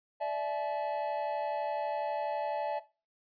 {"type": "chord", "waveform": "triangle", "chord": "D suspended second", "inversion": "none", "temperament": "equal with one note detuned", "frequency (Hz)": [587.3, 659.3, 857.4], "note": ["D5", "E5", "A5"], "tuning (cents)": [0, 0, -45], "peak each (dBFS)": -33, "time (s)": [0.2, 2.8], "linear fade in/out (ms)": 20, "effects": ["noise-tail reverb RT60 0.3 s tail -17 dB re dry", "resampled to 11025 Hz"]}